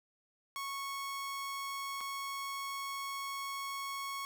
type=tone with dropouts; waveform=sawtooth; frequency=1103 Hz; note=C#6; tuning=9 cents flat; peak=-34 dBFS; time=0.56-4.25 s; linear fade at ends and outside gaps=0 ms; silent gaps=2.007-2.011 s; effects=none